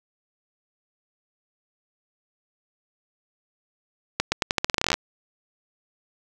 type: accelerating click train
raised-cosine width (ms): 0.2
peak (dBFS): -3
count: 17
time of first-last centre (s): 4.2-4.941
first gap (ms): 120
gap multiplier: 0.85
effects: none